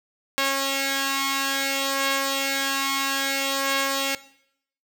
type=tone pair together; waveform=5% pulse; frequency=273.2 / 545.8 Hz; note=C#4 / C#5; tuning=-25 / -27 cents; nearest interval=octave; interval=1198 cents; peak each=-14 dBFS; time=0.38-4.15 s; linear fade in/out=0 ms; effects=noise-tail reverb RT60 0.7 s tail -18 dB re dry